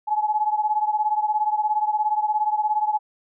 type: beating tone pair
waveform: sine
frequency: 846 / 863 Hz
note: G#5 / A5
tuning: +32 / -34 cents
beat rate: 17 Hz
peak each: -21 / -24 dBFS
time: 0.07-2.99 s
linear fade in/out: 20 ms
effects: none